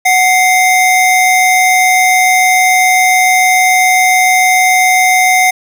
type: tone pair together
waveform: square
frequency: 740 / 2093 Hz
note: F#5 / C7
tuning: 0 / 0 cents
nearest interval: octave + tritone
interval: 1800 cents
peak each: -10 dBFS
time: 0.05-5.51 s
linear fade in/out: 10 ms
effects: none